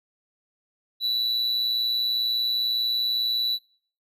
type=tone with amplitude modulation; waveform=triangle; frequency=3951 Hz; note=B7; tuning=in tune; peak=-18 dBFS; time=1-3.59 s; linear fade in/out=50 ms; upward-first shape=sine; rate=120 Hz; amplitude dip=55%; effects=noise-tail reverb RT60 0.5 s tail -24 dB re dry